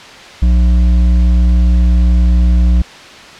triangle tone with hard clipping, 60.1 Hz, B1, 46 cents flat, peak -8 dBFS, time 0.42-2.82 s, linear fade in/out 5 ms, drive 11 dB, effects white hiss -33 dBFS RMS until 3.39 s + low-pass 4000 Hz 12 dB/octave

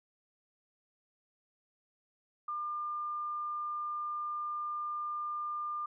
sine tone, 1200 Hz, D6, 37 cents sharp, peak -34 dBFS, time 2.48-5.86 s, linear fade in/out 5 ms, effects none

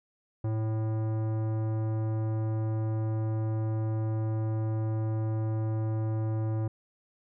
sine tone with tanh clipping, 110 Hz, A2, in tune, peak -29 dBFS, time 0.44-6.68 s, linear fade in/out 5 ms, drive 16 dB, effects none

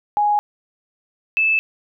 sine tone pair in turn, 830.6 / 2624 Hz, G#5 / E7, 0 / -9 cents, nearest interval octave + minor sixth, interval 1991 cents, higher second, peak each -14 dBFS, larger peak neither, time 0.17-0.39 / 1.37-1.59 s, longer neither, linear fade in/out 0 ms, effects none

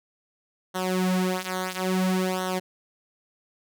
sawtooth tone with flanger, 185.2 Hz, F#3, 2 cents sharp, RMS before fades -26 dBFS, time 0.74-2.6 s, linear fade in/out 20 ms, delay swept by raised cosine 0.41 to 5.81 ms, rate 0.59 Hz, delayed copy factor -0.85, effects none

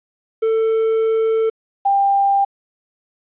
triangle / sine tone pair in turn, 445.6 / 794 Hz, A4 / G5, +22 / +22 cents, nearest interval minor seventh, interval 1000 cents, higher second, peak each -12 dBFS, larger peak neither, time 0.42-1.5 / 1.85-2.45 s, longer first, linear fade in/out 10 ms, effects resampled to 8000 Hz + 9-bit

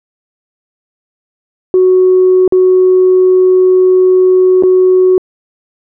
sine tone with dropouts, 370 Hz, F#4, in tune, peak -3 dBFS, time 1.74-5.18 s, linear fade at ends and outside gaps 1 ms, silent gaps 2.478-2.523 / 4.625-4.635 s, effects tanh soft clip ceiling 0 dBFS

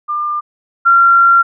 sine tone pair in turn, 1198 / 1374.4 Hz, D6 / F6, +34 / -28 cents, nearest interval major second, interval 238 cents, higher second, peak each -15 / -5 dBFS, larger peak second, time 0.08-0.41 / 0.85-1.43 s, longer second, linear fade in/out 20 ms, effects none

